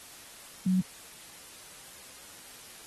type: tone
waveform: sine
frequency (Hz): 185.5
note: F#3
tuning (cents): +5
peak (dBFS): -22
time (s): 0.66-0.81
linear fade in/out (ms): 5
effects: white hiss -49 dBFS RMS until 2.86 s + AAC 32 kbps